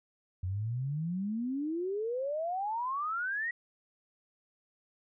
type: exponential sweep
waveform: sine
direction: up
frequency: 88.4 to 1936 Hz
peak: -31 dBFS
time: 0.43-3.51 s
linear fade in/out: 5 ms
effects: none